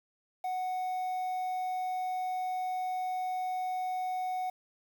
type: tone with quantisation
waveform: triangle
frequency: 740 Hz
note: F#5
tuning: in tune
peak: -29 dBFS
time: 0.44-4.5 s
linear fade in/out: 5 ms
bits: 9
effects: none